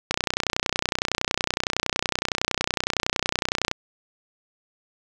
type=click train; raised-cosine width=0.2 ms; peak=-4 dBFS; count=112; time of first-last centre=0.11-3.714 s; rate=30.8 Hz; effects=none